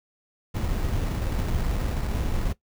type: noise with sample-and-hold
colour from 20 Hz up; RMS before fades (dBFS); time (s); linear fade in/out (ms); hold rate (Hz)
brown; -26; 0.54-2.53; 10; 3150
effects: noise-tail reverb RT60 0.1 s tail -17 dB re dry